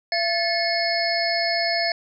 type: tone cluster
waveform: sine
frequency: 679 / 1743 / 2174 / 4392 / 5120 Hz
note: F5 / A6 / C#7 / C#8 / D#8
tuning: -49 / -17 / -34 / -17 / +49 cents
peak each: -24 / -28 / -28 / -27 / -27 dBFS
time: 0.12-1.92 s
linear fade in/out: 2 ms
effects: none